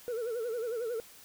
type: tone with vibrato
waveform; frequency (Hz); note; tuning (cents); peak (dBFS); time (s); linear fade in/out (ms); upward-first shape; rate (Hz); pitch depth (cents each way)
sine; 466.2; A#4; 0; -29; 0.08-1; 0; sine; 11; 110
effects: tanh soft clip ceiling -31 dBFS + white hiss -54 dBFS RMS until 1.24 s